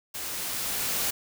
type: noise with level ramp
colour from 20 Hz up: white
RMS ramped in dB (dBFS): -35 to -27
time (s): 0.14-1.11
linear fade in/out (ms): 10
effects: none